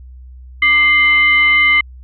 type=tone with frequency modulation; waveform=sine; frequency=2093 Hz; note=C7; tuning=in tune; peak=-8 dBFS; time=0.62-1.81 s; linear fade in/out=5 ms; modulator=903 Hz; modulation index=0.51; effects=added 63 Hz sine -33 dBFS peak until 2.03 s